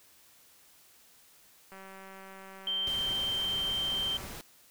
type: click train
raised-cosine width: 0.5 ms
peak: -34 dBFS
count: 490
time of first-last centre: 1.72-4.267 s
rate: 192 Hz
type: tone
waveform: sine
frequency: 3136 Hz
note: G7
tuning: in tune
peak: -29 dBFS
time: 2.67-4.17 s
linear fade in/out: 2 ms
type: noise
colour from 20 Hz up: pink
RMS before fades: -43 dBFS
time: 2.87-4.41 s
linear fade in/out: 0 ms
effects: white hiss -60 dBFS RMS until 4.7 s